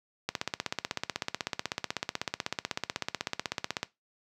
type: click train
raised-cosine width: 0.2 ms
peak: -12 dBFS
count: 58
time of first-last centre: 0.29-3.83 s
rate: 16.1 Hz
effects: noise-tail reverb RT60 0.2 s tail -19 dB re dry + high-pass 100 Hz 12 dB/octave